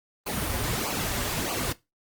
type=noise with flanger; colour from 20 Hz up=pink; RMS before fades=-29 dBFS; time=0.26-1.73 s; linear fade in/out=10 ms; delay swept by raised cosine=0.54 to 6.44 ms; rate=1.6 Hz; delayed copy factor=-0.75; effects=noise-tail reverb RT60 0.2 s tail -18 dB re dry + Opus 32 kbps